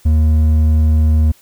sine tone with hard clipping, 77.7 Hz, D#2, 2 cents flat, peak -10 dBFS, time 0.05-1.32 s, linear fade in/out 10 ms, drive 5 dB, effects white hiss -49 dBFS RMS until 1.41 s

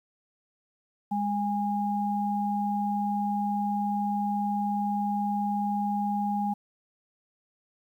sine tone pair together, 204.7 / 818.8 Hz, G#3 / G#5, -25 / -25 cents, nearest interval 2 octaves, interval 2400 cents, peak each -28 dBFS, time 1.11-6.54 s, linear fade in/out 10 ms, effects 10-bit

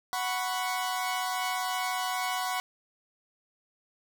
sawtooth chord, F# suspended fourth, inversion none, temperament equal, 740 / 987.8 / 1108.7 Hz, F#5 / B5 / C#6, 0 / 0 / 0 cents, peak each -28 / -31 / -31 dBFS, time 0.13-2.6 s, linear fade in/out 0 ms, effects none

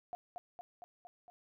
sine tone with echo, 712 Hz, F5, 33 cents sharp, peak -38 dBFS, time 0.13-0.15 s, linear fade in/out 0 ms, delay 230 ms, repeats 5, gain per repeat -3 dB, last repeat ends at 1.3 s, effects none

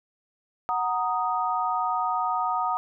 sine chord, D# minor, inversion first, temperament equal, 740 / 932.3 / 1244.5 Hz, F#5 / A#5 / D#6, 0 / 0 / 0 cents, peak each -28 / -28 / -27 dBFS, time 0.69-2.77 s, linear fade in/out 0 ms, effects none

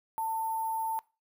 sine tone with sample-and-hold, 893 Hz, A5, 25 cents sharp, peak -29 dBFS, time 0.18-0.99 s, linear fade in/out 0 ms, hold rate 11025 Hz, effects noise-tail reverb RT60 0.3 s tail -22 dB re dry

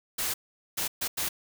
white noise bursts at uneven times, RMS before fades -30 dBFS, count 4, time 0.18-0.34 / 0.77-0.88 / 1.01-1.08 / 1.17-1.29 s, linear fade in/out 10 ms, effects none

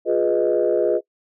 sine chord, F half-diminished seventh, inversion none, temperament equal with one note detuned, 353.3 / 415.3 / 493.9 / 622.3 Hz, F4 / Ab4 / Cb5 / Eb5, +20 / 0 / 0 / 0 cents, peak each -21 dBFS, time 0.05-1.01 s, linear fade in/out 50 ms, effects noise-tail reverb RT60 0.1 s tail -23 dB re dry + tanh soft clip ceiling -8 dBFS

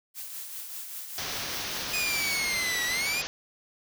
blue noise with tremolo, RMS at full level -37 dBFS, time 0.14-2.39 s, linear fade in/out 50 ms, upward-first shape triangle, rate 5.1 Hz, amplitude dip 45%
white low-pass noise, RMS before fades -35 dBFS, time 1.18-3.27 s, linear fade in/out 0 ms, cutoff 6400 Hz, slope 96 dB/octave
sawtooth exponential two-way sweep, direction down then up, 2500 to 1920 to 2500 Hz, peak -24 dBFS, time 1.93-3.22 s, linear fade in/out 10 ms, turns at 2.85 s
effects none

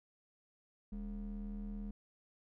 triangle ring-modulated tone, 122.3 Hz, B2, 16 cents flat, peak -35 dBFS, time 0.92-1.91 s, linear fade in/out 5 ms, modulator 83.2 Hz, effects none

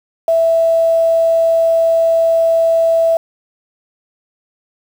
sine tone with quantisation, 659.3 Hz, E5, in tune, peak -9 dBFS, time 0.28-3.17 s, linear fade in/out 2 ms, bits 6, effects none

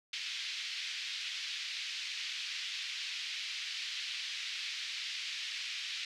pink band-pass noise, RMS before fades -40 dBFS, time 0.13-6.05 s, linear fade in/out 2 ms, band 2300 to 4900 Hz, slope 24 dB/octave, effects none

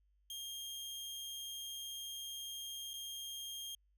sawtooth tone with dropouts, 3219 Hz, G7, 45 cents sharp, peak -40 dBFS, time 0.3-3.75 s, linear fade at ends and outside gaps 2 ms, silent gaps 2.934-2.938 s, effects added 50 Hz sine -70 dBFS peak until 3.97 s

